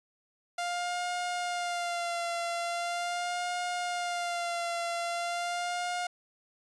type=tone with vibrato; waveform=sawtooth; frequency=698.5 Hz; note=F5; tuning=in tune; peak=-27 dBFS; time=0.58-6.07 s; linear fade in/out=5 ms; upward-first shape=sine; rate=0.41 Hz; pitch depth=34 cents each way; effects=resampled to 22050 Hz